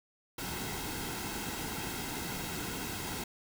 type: noise with comb filter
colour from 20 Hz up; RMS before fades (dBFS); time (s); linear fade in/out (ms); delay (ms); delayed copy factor
pink; -38; 0.38-3.24; 5; 1.7; -0.6
effects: none